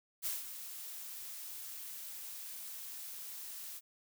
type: noise with ADSR envelope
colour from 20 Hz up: blue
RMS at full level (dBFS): -36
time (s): 0.22-3.81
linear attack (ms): 39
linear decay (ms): 170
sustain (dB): -10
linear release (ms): 42
effects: none